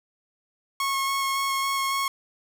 sawtooth tone with vibrato, 1092 Hz, C#6, 26 cents flat, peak -20 dBFS, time 0.8-2.08 s, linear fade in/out 2 ms, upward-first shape square, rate 3.6 Hz, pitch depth 8 cents each way, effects none

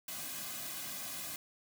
white noise with comb filter, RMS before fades -42 dBFS, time 0.08-1.36 s, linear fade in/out 2 ms, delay 2.2 ms, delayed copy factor -0.95, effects none

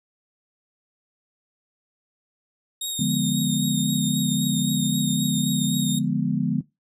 20% pulse tone with vibrato, 3721 Hz, A#7, 4 cents flat, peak -21 dBFS, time 2.81-5.99 s, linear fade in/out 5 ms, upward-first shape triangle, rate 3.8 Hz, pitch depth 27 cents each way
sine chord, D diminished seventh, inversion none, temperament equal, 146.83 / 174.61 / 207.7 / 246.9 Hz, D3 / F3 / Ab3 / Cb4, 0 / 0 / 0 / 0 cents, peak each -26 dBFS, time 2.99-6.61 s, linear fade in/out 5 ms
effects noise-tail reverb RT60 0.2 s tail -18 dB re dry

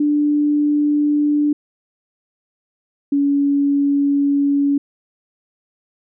sine tone pair in turn, 294.7 / 282.8 Hz, D4 / C#4, +6 / +35 cents, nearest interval minor second, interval 71 cents, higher first, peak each -13 dBFS, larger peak neither, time 0-1.53 / 3.12-4.78 s, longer second, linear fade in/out 5 ms, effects none

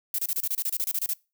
violet noise bursts, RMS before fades -27 dBFS, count 14, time 0.14-1.134 s, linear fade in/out 2 ms, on 45 ms, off 28 ms, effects noise-tail reverb RT60 0.3 s tail -25 dB re dry

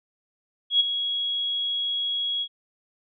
sine tone with ADSR envelope, 3322 Hz, G#7, in tune, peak -14 dBFS, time 0.7-2.48 s, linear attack 100 ms, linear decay 19 ms, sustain -10 dB, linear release 64 ms, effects none

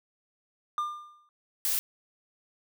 triangle tone with exponential decay, 1200 Hz, D6, 37 cents sharp, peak -23 dBFS, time 0.78-1.29 s, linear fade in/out 1 ms, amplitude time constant 110 ms
blue noise, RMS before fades -28 dBFS, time 1.65-1.79 s, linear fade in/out 0 ms
effects none

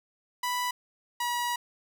sawtooth tone pair in turn, 987.8 / 964.7 Hz, B5 / B5, 0 / -41 cents, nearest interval unison, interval 41 cents, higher first, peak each -24 dBFS, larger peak neither, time 0.43-0.71 / 1.2-1.56 s, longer second, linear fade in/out 5 ms, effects none

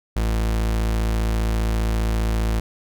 40% pulse tone, 55 Hz, A1, in tune, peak -18 dBFS, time 0.16-2.6 s, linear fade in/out 5 ms, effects none

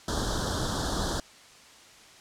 pink band-stop noise, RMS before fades -29 dBFS, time 0.08-1.2 s, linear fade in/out 2 ms, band 1700 to 3200 Hz, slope 96 dB/octave, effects white hiss -52 dBFS RMS until 2.2 s + low-pass 7000 Hz 12 dB/octave

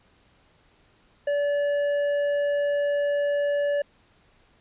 triangle tone with tanh clipping, 576 Hz, D5, 34 cents flat, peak -23 dBFS, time 1.27-3.82 s, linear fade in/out 5 ms, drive 12 dB, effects pink hiss -61 dBFS RMS until 4.6 s + resampled to 8000 Hz

